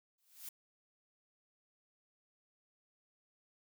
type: noise with exponential growth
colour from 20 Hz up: blue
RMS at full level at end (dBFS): -43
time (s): 0.18-0.49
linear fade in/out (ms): 5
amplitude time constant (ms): 66
effects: none